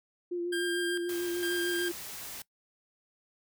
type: tone with vibrato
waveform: sine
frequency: 349.2 Hz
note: F4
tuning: in tune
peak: -30 dBFS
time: 0.31-1.92 s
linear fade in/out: 10 ms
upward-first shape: sine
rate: 6.7 Hz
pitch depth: 24 cents each way
type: tone with tremolo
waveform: 25% pulse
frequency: 1600 Hz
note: G6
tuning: 35 cents sharp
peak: -28 dBFS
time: 0.52-1.9 s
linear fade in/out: 10 ms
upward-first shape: square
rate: 1.1 Hz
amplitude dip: 70%
type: noise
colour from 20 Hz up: white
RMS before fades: -42 dBFS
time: 1.09-2.42 s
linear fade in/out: 2 ms
effects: noise-tail reverb RT60 0.1 s tail -20 dB re dry